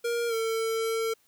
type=tone with pitch glide; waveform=square; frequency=470.6 to 450.1 Hz; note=A#4 to A4; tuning=+16 to +39 cents; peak=-27 dBFS; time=0.04-1.14 s; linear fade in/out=10 ms; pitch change=-77 cents; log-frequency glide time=0.28-0.34 s; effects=white hiss -66 dBFS RMS until 1.27 s